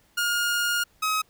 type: tone pair in turn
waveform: sawtooth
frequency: 1422 / 1270.8 Hz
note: F6 / D#6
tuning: +31 / +36 cents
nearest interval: major second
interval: 195 cents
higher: first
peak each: -19 dBFS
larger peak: neither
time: 0.17-0.84 / 1.02-1.22 s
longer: first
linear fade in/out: 10 ms
effects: pink hiss -62 dBFS RMS until 1.29 s